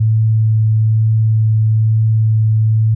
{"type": "tone with vibrato", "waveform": "sine", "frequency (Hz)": 110, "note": "A2", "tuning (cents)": 0, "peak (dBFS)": -9, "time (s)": [0, 2.95], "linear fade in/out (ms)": 10, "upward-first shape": "triangle", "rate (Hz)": 1.1, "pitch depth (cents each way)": 9, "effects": []}